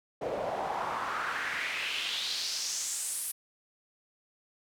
pink noise with band-pass filter sweep, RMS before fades -34 dBFS, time 0.21-3.32 s, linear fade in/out 10 ms, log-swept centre 500 to 11000 Hz, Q 3.2, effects none

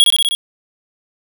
square tone with echo, 3322 Hz, G#7, in tune, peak -6 dBFS, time 0-0.04 s, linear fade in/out 0 ms, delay 62 ms, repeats 5, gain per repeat -2 dB, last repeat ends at 0.35 s, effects none

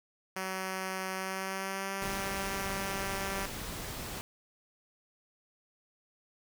5% pulse tone with pitch glide, 188.8 to 195.01 Hz, F#3 to G3, +35 to -9 cents, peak -23 dBFS, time 0.36-3.46 s, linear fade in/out 5 ms, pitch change +56 cents, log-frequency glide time 1.14-1.94 s
pink noise, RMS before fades -40 dBFS, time 2.02-4.21 s, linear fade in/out 0 ms
effects none

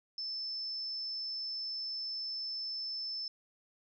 sine tone, 5274 Hz, E8, in tune, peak -36 dBFS, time 0.18-3.28 s, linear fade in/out 2 ms, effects none

